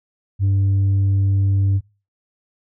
sine tone, 98 Hz, G2, in tune, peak -11 dBFS, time 0.39-1.81 s, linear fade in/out 50 ms, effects noise-tail reverb RT60 0.3 s tail -22 dB re dry + tanh soft clip ceiling -13 dBFS

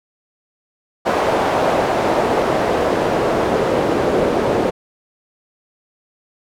pink noise with band-pass filter sweep, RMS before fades -17 dBFS, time 1.05-4.71 s, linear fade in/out 20 ms, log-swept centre 680 to 430 Hz, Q 1.4, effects none

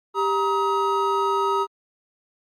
triangle tone cluster, 394.7 / 944 / 1268 Hz, G4 / A#5 / D#6, +12 / +22 / +32 cents, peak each -22 dBFS, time 0.14-1.67 s, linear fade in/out 50 ms, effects Opus 48 kbps

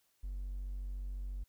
triangle tone with hard clipping, 47.05 Hz, F#1, 30 cents sharp, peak -38 dBFS, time 0.23-1.44 s, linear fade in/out 10 ms, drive 4 dB, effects white hiss -75 dBFS RMS until 1.48 s

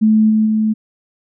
sine tone with level steps, 217.1 Hz, A3, 23 cents flat, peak -8 / -10 / -12 dBFS, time 0.01-0.74 s, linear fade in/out 20 ms, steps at 0.29 / 0.45 s, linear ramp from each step 20 ms, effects none

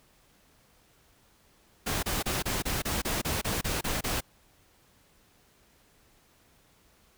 pink noise bursts, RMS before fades -30 dBFS, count 12, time 1.86-4.208 s, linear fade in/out 10 ms, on 170 ms, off 28 ms, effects pink hiss -63 dBFS RMS until 7.17 s

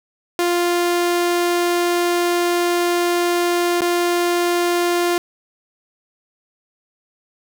sawtooth tone with dropouts, 349.2 Hz, F4, in tune, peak -12 dBFS, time 0.39-5.18 s, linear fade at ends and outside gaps 1 ms, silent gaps 3.808-3.818 s, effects none

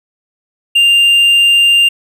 triangle tone, 2794 Hz, F7, in tune, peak -4 dBFS, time 0.75-1.89 s, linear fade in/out 10 ms, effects none

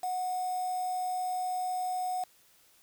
sine tone with quantisation, 734 Hz, F#5, 14 cents flat, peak -30 dBFS, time 0.03-2.24 s, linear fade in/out 5 ms, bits 7, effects white hiss -63 dBFS RMS until 2.82 s

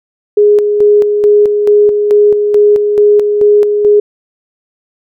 sine tone with tremolo, 415.3 Hz, G#4, in tune, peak -3 dBFS, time 0.37-4 s, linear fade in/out 5 ms, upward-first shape square, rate 2.3 Hz, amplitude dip 45%, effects none

